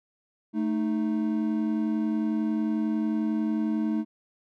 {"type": "tone pair together", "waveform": "triangle", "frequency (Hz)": [219.9, 311], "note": ["A3", "D#4"], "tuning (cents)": [-1, -1], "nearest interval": "tritone", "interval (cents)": 600, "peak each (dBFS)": [-24, -26], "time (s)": [0.53, 4.05], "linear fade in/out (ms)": 50, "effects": []}